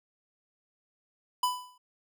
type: tone with exponential decay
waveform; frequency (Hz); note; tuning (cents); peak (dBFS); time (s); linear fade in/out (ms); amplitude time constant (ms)
square; 996; B5; +14; -23; 1.43-1.78; 5; 76
effects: none